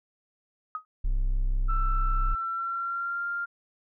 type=tone with exponential decay; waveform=sine; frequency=1257 Hz; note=D#6; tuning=17 cents sharp; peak=-26 dBFS; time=0.75-0.85 s; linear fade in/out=1 ms; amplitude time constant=21 ms
type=tone; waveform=triangle; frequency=32.7 Hz; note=C1; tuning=in tune; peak=-20 dBFS; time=1.04-2.35 s; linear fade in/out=10 ms
type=tone with pitch glide; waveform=sine; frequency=1334 to 1396.3 Hz; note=E6 to F6; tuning=+20 to -1 cents; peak=-28 dBFS; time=1.68-3.46 s; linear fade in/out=20 ms; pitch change=+79 cents; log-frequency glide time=2.25-3.27 s
effects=tanh soft clip ceiling -14 dBFS